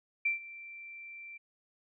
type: tone with ADSR envelope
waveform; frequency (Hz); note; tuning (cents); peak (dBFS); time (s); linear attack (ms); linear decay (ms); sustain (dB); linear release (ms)
sine; 2349; D7; 0; -25; 0.25-1.38; 8; 130; -19; 14
effects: none